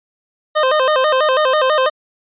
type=tone with vibrato; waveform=25% pulse; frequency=565 Hz; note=C#5; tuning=33 cents sharp; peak=-8 dBFS; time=0.55-1.9 s; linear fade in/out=20 ms; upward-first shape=square; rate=6.1 Hz; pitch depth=140 cents each way; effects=resampled to 8000 Hz